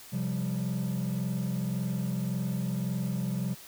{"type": "chord", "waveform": "triangle", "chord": "C suspended fourth", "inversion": "none", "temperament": "just", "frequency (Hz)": [130.81, 174.42, 196.22], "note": ["C3", "F3", "G3"], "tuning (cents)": [0, -2, 2], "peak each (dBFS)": -30, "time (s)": [0.12, 3.55], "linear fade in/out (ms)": 20, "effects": ["tanh soft clip ceiling -22 dBFS", "white hiss -49 dBFS RMS until 3.67 s"]}